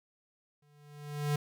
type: tone with exponential growth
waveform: square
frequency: 146.83 Hz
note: D3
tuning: in tune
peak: -27 dBFS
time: 0.62-1.36 s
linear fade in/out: 5 ms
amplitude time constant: 160 ms
effects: none